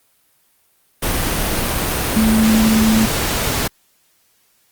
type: tone in noise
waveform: sine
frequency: 220 Hz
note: A3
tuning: in tune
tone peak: -11 dBFS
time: 2.16-3.06 s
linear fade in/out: 10 ms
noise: pink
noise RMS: -19 dBFS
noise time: 1.02-3.68 s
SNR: +5 dB
effects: white hiss -59 dBFS RMS until 4.71 s + Opus 32 kbps